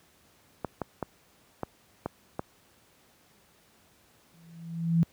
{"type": "clicks", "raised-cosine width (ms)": 1, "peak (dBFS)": -16, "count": 6, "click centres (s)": [0.647, 0.817, 1.027, 1.633, 2.06, 2.394]}
{"type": "tone with exponential growth", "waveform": "sine", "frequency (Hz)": 166.6, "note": "E3", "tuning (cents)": 19, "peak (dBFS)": -17, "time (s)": [4.34, 5.03], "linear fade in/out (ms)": 0, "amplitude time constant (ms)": 150}
{"effects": ["pink hiss -62 dBFS RMS until 5.12 s", "high-pass 80 Hz 12 dB/octave"]}